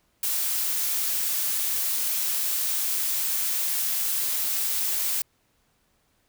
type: noise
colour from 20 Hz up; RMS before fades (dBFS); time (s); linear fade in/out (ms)
blue; -26; 0.23-5.22; 2
effects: pink hiss -68 dBFS RMS until 6.28 s